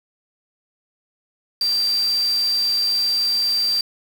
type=tone in noise; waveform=sine; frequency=4699 Hz; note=D8; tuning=in tune; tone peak=-17 dBFS; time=1.61-3.81 s; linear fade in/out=2 ms; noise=white; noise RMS=-35 dBFS; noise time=1.61-3.81 s; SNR=+15 dB; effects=none